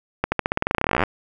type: accelerating click train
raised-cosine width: 0.5 ms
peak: -4 dBFS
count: 25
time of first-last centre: 0.24-1.036 s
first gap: 80 ms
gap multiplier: 0.91
effects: none